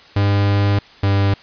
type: tone pair in turn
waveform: 45% pulse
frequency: 100.8 / 99.18 Hz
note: G2 / G2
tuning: +49 / +21 cents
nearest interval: unison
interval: 28 cents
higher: first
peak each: -13 dBFS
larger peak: neither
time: 0.16-0.79 / 1.03-1.34 s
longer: first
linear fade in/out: 5 ms
effects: white hiss -44 dBFS RMS until 1.42 s + resampled to 11025 Hz